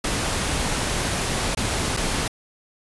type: noise with dropouts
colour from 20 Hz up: pink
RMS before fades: -24 dBFS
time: 0.04-2.28 s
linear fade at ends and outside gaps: 5 ms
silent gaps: 1.55-1.571 / 1.967-1.971 s
effects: resampled to 24000 Hz